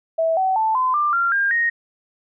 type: tone with pitch steps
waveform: sine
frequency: 652 / 757.7 / 880.4 / 1023.1 / 1188.9 / 1381.5 / 1605.4 / 1865.6 Hz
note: E5 / F#5 / A5 / C6 / D6 / F6 / G6 / A#6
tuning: -19 / +41 / +1 / -39 / +21 / -19 / +41 / +1 cents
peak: -16 dBFS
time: 0.18-1.7 s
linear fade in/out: 10 ms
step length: 190 ms
effects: none